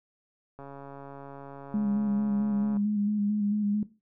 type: click train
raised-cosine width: 1 ms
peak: -30 dBFS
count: 304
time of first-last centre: 0.59-2.77 s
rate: 139 Hz
type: tone with vibrato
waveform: sine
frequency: 207.2 Hz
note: G#3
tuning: 4 cents flat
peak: -24 dBFS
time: 1.74-3.83 s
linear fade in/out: 2 ms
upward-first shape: square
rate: 4.5 Hz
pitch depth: 25 cents each way
effects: noise-tail reverb RT60 0.3 s tail -17 dB re dry